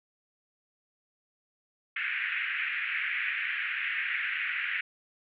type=band-pass noise; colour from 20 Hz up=pink; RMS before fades=-32 dBFS; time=1.96-4.81 s; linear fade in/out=5 ms; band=1600 to 2600 Hz; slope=48 dB/octave; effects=none